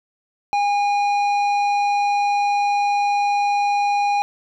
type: tone with tanh clipping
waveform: sine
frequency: 815 Hz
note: G#5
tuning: 33 cents flat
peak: -18 dBFS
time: 0.53-4.22 s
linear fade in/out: 0 ms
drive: 11 dB
effects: none